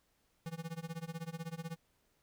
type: tone with tremolo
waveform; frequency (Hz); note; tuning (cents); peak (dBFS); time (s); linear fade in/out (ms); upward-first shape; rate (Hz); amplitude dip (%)
square; 164.81; E3; 0; -38; 0.46-1.76; 0; sine; 16; 95
effects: pink hiss -75 dBFS RMS until 2.22 s